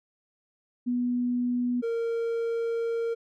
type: tone pair in turn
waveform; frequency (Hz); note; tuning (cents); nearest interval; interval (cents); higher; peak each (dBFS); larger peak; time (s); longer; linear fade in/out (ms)
sine / triangle; 245.1 / 461.8; B3 / A#4; -13 / -16; major seventh; 1097; second; -24; neither; 0.86-1.82 / 1.82-3.15; second; 20
effects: none